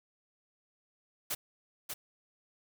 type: noise with echo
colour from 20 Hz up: white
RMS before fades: -34 dBFS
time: 1.3-1.35 s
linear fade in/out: 10 ms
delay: 590 ms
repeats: 1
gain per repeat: -5 dB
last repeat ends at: 1.94 s
effects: none